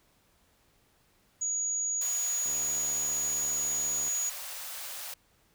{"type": "tone", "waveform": "sine", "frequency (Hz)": 6780, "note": "G#8", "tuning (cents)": 35, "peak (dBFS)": -28, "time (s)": [1.41, 4.3], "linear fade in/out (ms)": 10}
{"type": "high-pass noise", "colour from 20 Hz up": "white", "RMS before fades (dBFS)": -40, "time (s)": [2.01, 5.14], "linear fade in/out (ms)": 5, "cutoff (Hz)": 500, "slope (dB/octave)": 96}
{"type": "click train", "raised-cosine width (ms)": 1, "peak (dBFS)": -33, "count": 122, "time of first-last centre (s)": [2.46, 4.08], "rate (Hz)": 74.7}
{"effects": ["pink hiss -67 dBFS RMS until 5.54 s"]}